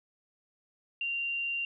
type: tone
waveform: sine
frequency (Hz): 2772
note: F7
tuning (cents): -14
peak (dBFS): -30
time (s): 1.01-1.65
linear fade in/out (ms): 2
effects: none